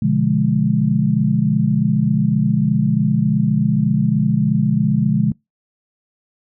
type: chord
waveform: sine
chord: B diminished seventh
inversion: none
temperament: equal with one note detuned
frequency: 123.47 / 146.83 / 174.61 / 209.5 Hz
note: B2 / D3 / F3 / Ab3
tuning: 0 / 0 / 0 / +15 cents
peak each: -21 / -18 / -20 / -17 dBFS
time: 0.02-5.32 s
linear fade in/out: 5 ms
effects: noise-tail reverb RT60 0.2 s tail -26 dB re dry